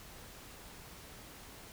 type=silence; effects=pink hiss -52 dBFS RMS until 1.72 s